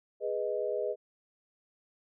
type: chord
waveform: sine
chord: G# minor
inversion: none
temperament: equal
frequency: 415.3 / 493.9 / 622.3 Hz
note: G#4 / B4 / D#5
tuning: 0 / 0 / 0 cents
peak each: -34 dBFS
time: 0.2-0.96 s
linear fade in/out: 50 ms
effects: none